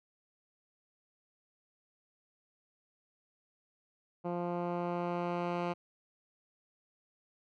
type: tone with low-pass filter sweep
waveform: 10% pulse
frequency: 174.61 Hz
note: F3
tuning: in tune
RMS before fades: -35 dBFS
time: 4.24-5.74 s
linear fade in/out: 20 ms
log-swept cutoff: 850 to 2500 Hz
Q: 0.7
effects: none